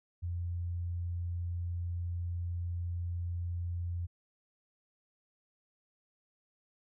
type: tone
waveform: sine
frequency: 86.9 Hz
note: F2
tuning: 8 cents flat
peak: -33 dBFS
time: 0.22-4.07 s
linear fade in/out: 20 ms
effects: none